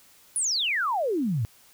sine exponential sweep, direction down, 10360 to 100.9 Hz, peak -23 dBFS, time 0.36-1.45 s, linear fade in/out 0 ms, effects white hiss -56 dBFS RMS until 1.73 s

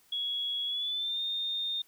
sine tone with pitch glide, 3345 to 3648 Hz, G#7 to A#7, +12 to -38 cents, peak -30 dBFS, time 0.12-1.82 s, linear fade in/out 5 ms, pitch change +150 cents, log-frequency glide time 0.66-1.21 s, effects white hiss -64 dBFS RMS until 1.87 s

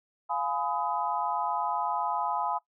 sine chord, F half-diminished seventh, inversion none, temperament just, 698.5 / 838.1 / 1005.8 / 1257.2 Hz, F5 / Ab5 / Cb6 / Eb6, 0 / +16 / +31 / +18 cents, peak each -35 / -31 / -32 / -35 dBFS, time 0.29-2.59 s, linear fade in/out 20 ms, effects noise-tail reverb RT60 0.1 s tail -18 dB re dry

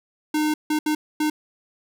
square tone bursts at uneven times, 304.9 Hz, D#4, 35 cents flat, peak -20 dBFS, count 4, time 0.34-0.54 / 0.7-0.79 / 0.86-0.95 / 1.2-1.3 s, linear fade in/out 5 ms, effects none

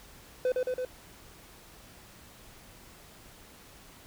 triangle tone with echo, 506 Hz, B4, 42 cents sharp, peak -22 dBFS, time 0.45-0.52 s, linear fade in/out 2 ms, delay 110 ms, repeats 3, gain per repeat -2 dB, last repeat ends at 0.85 s, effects pink hiss -53 dBFS RMS until 4.06 s

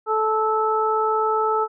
harmonic tone, 436.3 Hz, A4, 15 cents flat, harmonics 1 / 2 / 3, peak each -22 / -23 / -22 dBFS, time 0.06-1.68 s, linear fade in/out 50 ms, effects none

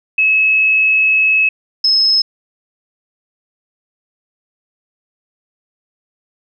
sine tone pair in turn, 2581 / 5181 Hz, E7 / E8, -37 / -31 cents, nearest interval octave, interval 1206 cents, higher second, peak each -9 dBFS, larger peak neither, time 0.18-1.49 / 1.84-2.22 s, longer first, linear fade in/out 5 ms, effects none

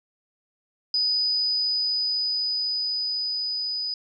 sine tone with level ramp, 4978 Hz, D#8, in tune, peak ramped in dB -20 to -26 dBFS, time 0.94-3.94 s, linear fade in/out 2 ms, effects none

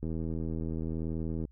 click train, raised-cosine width 3 ms, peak -23 dBFS, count 116, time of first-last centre 0.03-1.452 s, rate 80.9 Hz, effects added 60 Hz sine -54 dBFS peak until 1.51 s

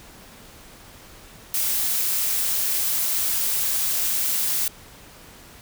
blue noise, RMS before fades -23 dBFS, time 1.54-4.68 s, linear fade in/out 2 ms, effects pink hiss -46 dBFS RMS until 5.61 s

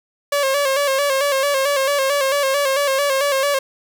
sawtooth tone with vibrato, 554 Hz, C#5, 1 cent flat, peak -12 dBFS, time 0.32-3.59 s, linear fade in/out 5 ms, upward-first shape square, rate 4.5 Hz, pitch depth 57 cents each way, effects none

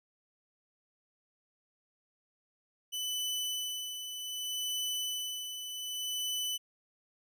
sawtooth tone with tremolo, 2996 Hz, F#7, 21 cents sharp, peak -29 dBFS, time 2.92-6.58 s, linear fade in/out 20 ms, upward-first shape sine, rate 0.65 Hz, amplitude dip 55%, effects none

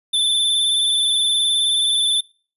square tone with vibrato, 3520 Hz, A7, in tune, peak -16 dBFS, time 0.13-2.21 s, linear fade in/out 10 ms, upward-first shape sine, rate 19 Hz, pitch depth 30 cents each way, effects noise-tail reverb RT60 0.4 s tail -24 dB re dry + resampled to 32000 Hz

